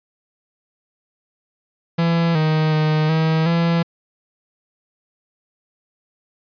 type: tone with pitch steps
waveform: 45% pulse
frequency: 167.7 / 156.1 / 154.6 / 159.6 / 168.3 Hz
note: E3 / D#3 / D#3 / D#3 / E3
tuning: +30 / +6 / -11 / +44 / +36 cents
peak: -15 dBFS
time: 1.98-3.83 s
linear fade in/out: 10 ms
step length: 370 ms
effects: resampled to 11025 Hz